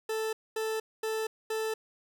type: tone bursts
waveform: 40% pulse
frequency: 440 Hz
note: A4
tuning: in tune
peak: -29 dBFS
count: 4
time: 0.09-1.74 s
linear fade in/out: 5 ms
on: 240 ms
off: 230 ms
effects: none